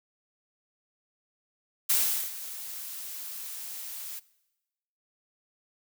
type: noise with ADSR envelope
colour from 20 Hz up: blue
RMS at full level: -23 dBFS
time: 1.89-4.2 s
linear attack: 13 ms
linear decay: 400 ms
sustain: -16 dB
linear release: 19 ms
effects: noise-tail reverb RT60 1.0 s tail -21 dB re dry